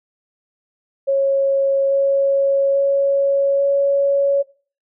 sine tone with pitch steps, 548 / 551.5 / 555 / 558.5 Hz, C#5 / C#5 / C#5 / C#5, -20 / -9 / +2 / +13 cents, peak -13 dBFS, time 1.07-4.43 s, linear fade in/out 20 ms, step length 840 ms, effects noise-tail reverb RT60 0.4 s tail -20 dB re dry

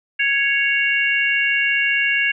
harmonic tone, 554.4 Hz, C#5, in tune, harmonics 3 / 4 / 5, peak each -20 / -20 / -20 dBFS, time 0.19-2.32 s, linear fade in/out 10 ms, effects none

